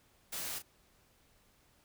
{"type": "noise with echo", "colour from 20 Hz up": "white", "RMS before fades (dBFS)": -40, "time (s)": [0.32, 0.59], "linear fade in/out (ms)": 10, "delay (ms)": 34, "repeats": 1, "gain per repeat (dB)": -9, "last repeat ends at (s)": 0.624, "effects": ["pink hiss -68 dBFS RMS until 1.84 s"]}